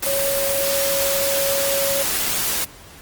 sine tone in noise, 554.4 Hz, C#5, in tune, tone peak -21 dBFS, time 0.06-2.03 s, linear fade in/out 10 ms, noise white, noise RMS -22 dBFS, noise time 0.02-2.65 s, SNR -2 dB, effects pink hiss -43 dBFS RMS until 3.01 s + Opus 24 kbps

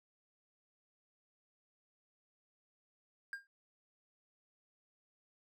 triangle tone with exponential decay, 1607 Hz, G6, 43 cents sharp, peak -34 dBFS, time 3.33-3.47 s, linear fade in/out 1 ms, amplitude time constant 29 ms, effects none

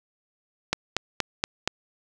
click train, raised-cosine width 0.2 ms, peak -5 dBFS, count 5, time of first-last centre 0.73-1.676 s, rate 4.23 Hz, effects none

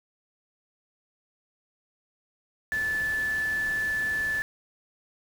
sine tone in noise, 1743 Hz, A6, 17 cents flat, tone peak -25 dBFS, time 2.72-4.42 s, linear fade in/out 0 ms, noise pink, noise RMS -42 dBFS, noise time 2.72-4.42 s, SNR +14 dB, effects none

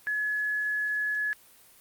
sine tone, 1699 Hz, G#6, 39 cents sharp, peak -26 dBFS, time 0.07-1.33 s, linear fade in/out 0 ms, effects white hiss -56 dBFS RMS until 1.8 s + Opus 24 kbps

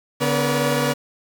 sawtooth tone cluster, 143.8 / 248.6 / 479.1 / 572 Hz, D3 / B3 / A#4 / D5, -36 / +12 / +47 / -46 cents, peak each -20 dBFS, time 0.2-0.94 s, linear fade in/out 20 ms, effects 7-bit

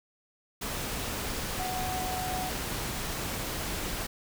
sine tone in noise, 740 Hz, F#5, in tune, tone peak -33 dBFS, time 1.59-2.5 s, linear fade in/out 10 ms, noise pink, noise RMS -34 dBFS, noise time 0.61-4.07 s, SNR -2 dB, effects none

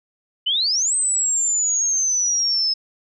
sine exponential two-way sweep, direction up then down, 2930 to 8260 to 5160 Hz, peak -17 dBFS, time 0.46-2.74 s, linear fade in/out 10 ms, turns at 0.95 s, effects none

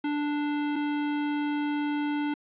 square tone pair in turn, 293.7 / 293.7 Hz, D4 / D4, 0 / 0 cents, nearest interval unison, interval 0 cents, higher neither, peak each -27 dBFS, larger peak neither, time 0.04-0.76 / 0.76-2.34 s, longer second, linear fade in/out 5 ms, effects resampled to 8000 Hz + 11-bit

